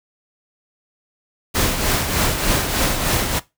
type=noise with tremolo; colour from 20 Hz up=pink; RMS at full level=-17 dBFS; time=1.54-3.4 s; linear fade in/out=20 ms; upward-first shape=triangle; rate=3.3 Hz; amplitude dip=55%; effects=noise-tail reverb RT60 0.2 s tail -18 dB re dry